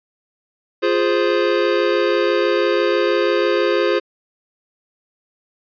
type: chord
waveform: square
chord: F minor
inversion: none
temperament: equal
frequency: 349.2 / 415.3 / 523.3 Hz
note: F4 / Ab4 / C5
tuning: 0 / 0 / 0 cents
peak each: -20 dBFS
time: 0.82-4 s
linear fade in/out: 20 ms
effects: resampled to 11025 Hz